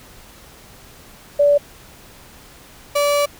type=tone pair in turn; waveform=sine / 35% pulse; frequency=578 / 578 Hz; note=D5 / D5; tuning=-28 / -28 cents; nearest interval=unison; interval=0 cents; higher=neither; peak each=-10 / -13 dBFS; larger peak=first; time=1.39-1.58 / 2.95-3.26 s; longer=second; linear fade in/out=10 ms; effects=pink hiss -44 dBFS RMS until 3.39 s